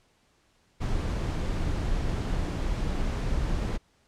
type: noise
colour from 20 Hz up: brown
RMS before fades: -28 dBFS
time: 0.8-3.78 s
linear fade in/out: 20 ms
effects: pink hiss -66 dBFS RMS until 4.07 s + low-pass 8000 Hz 12 dB/octave